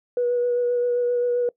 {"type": "tone with vibrato", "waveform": "sine", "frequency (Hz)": 486.2, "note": "B4", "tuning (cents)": -27, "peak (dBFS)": -18, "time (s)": [0.17, 1.49], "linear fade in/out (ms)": 2, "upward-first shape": "sine", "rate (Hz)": 7.6, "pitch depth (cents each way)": 14, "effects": ["noise-tail reverb RT60 0.1 s tail -22 dB re dry", "tanh soft clip ceiling -14 dBFS"]}